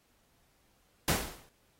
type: noise with exponential decay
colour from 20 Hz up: pink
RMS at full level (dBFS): -25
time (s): 1.08-1.49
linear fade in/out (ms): 2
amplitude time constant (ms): 89
effects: pink hiss -70 dBFS RMS until 1.79 s + AAC 48 kbps